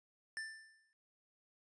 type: tone with exponential decay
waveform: square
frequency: 1773 Hz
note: A6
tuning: 13 cents sharp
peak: -39 dBFS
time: 0.37-0.93 s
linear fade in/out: 0 ms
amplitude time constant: 120 ms
effects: resampled to 22050 Hz